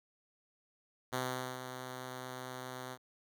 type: tone with ADSR envelope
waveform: 5% pulse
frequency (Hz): 127.9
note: C3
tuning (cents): -39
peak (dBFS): -22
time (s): 1.12-2.98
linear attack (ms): 20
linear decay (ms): 440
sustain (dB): -9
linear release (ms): 54
effects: none